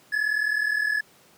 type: tone pair together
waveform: triangle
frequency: 1695 / 1734.6 Hz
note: G#6 / A6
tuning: +35 / -25 cents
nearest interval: unison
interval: 40 cents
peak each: -22 / -25 dBFS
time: 0.12-1.01 s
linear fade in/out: 10 ms
effects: pink hiss -56 dBFS RMS until 1.37 s + high-pass 150 Hz 12 dB/octave